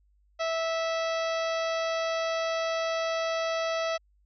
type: harmonic tone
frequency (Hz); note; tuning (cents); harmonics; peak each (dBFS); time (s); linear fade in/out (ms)
655; E5; -11; 1 / 2 / 3 / 4 / 5 / 6 / 7 / 8 / 9; -28 / -34 / -38 / -40 / -42 / -44 / -45 / -46 / -47; 0.39-3.98; 20
effects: added 50 Hz sine -62 dBFS peak until 4.25 s